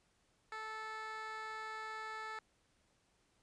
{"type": "tone with band-pass filter", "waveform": "15% pulse", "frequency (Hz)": 437.5, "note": "A4", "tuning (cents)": -10, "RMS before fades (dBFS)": -45, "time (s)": [0.52, 2.39], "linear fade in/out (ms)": 2, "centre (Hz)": 1700, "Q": 1, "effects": ["pink hiss -75 dBFS RMS until 3.42 s", "resampled to 22050 Hz"]}